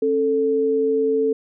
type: tone pair together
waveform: sine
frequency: 270.8 / 442.1 Hz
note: C#4 / A4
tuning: -40 / +8 cents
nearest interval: minor sixth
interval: 848 cents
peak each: -24 / -17 dBFS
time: 0.02-1.33 s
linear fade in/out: 5 ms
effects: none